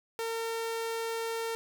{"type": "tone", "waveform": "sawtooth", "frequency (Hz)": 455.5, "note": "A#4", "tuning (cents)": -40, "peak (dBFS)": -28, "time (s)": [0.19, 1.55], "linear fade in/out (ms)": 0, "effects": []}